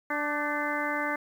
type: harmonic tone with a mistuned harmonic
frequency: 293.7 Hz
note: D4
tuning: in tune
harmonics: 1 / 2 / 3 / 4 / 5 / 6 / 7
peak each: -35 / -35 / -35 / -35 / -35 / -35 / -35 dBFS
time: 0.1-1.16 s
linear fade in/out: 5 ms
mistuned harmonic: 5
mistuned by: +52 cents
effects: 9-bit